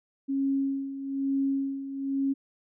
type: tone with tremolo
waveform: sine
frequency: 273.3 Hz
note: C#4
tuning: 24 cents flat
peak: -23 dBFS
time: 0.28-2.34 s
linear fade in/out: 20 ms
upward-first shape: sine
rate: 1.1 Hz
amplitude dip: 70%
effects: none